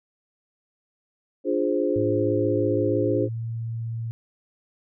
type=chord; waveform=sine; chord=D half-diminished seventh; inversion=none; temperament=equal; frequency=293.7 / 349.2 / 415.3 / 523.3 Hz; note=D4 / F4 / Ab4 / C5; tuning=0 / 0 / 0 / 0 cents; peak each=-26 dBFS; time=1.44-3.29 s; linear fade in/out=50 ms
type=tone with pitch glide; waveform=sine; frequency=108.2 to 114.5 Hz; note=A2 to A#2; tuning=-29 to -31 cents; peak=-27 dBFS; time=1.96-4.11 s; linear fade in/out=0 ms; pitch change=+98 cents; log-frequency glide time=2.86-3.39 s
effects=none